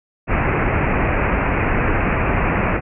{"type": "low-pass noise", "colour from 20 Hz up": "pink", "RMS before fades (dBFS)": -18, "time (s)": [0.27, 2.81], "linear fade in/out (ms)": 50, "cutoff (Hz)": 2600, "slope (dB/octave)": 96, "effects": []}